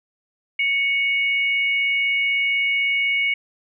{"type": "tone pair together", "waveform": "sine", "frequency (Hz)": [2221, 2867], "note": ["C#7", "F7"], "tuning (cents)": [3, 45], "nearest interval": "major third", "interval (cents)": 442, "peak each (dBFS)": [-18, -27], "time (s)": [0.59, 3.34], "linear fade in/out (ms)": 5, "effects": []}